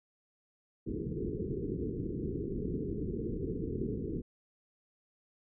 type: low-pass noise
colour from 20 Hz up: white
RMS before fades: -36 dBFS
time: 0.86-4.22 s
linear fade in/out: 20 ms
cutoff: 450 Hz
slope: 96 dB/octave
effects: none